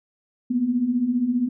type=beating tone pair; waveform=sine; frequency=233.1 / 248.1 Hz; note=A#3 / B3; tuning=0 / +8 cents; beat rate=15 Hz; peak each=-26 / -20 dBFS; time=0.5-1.49 s; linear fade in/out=10 ms; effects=none